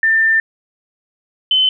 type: tone pair in turn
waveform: sine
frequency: 1791 / 3049 Hz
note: A6 / G7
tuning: +30 / -49 cents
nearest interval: major sixth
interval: 921 cents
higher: second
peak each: -10 dBFS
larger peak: neither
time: 0.03-0.4 / 1.51-1.69 s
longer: first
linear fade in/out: 2 ms
effects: none